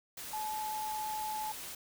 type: tone in noise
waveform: sine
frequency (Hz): 860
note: A5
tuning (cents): -40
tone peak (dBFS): -35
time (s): 0.33-1.52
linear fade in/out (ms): 5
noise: white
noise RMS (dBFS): -44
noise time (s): 0.17-1.75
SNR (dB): +6
effects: none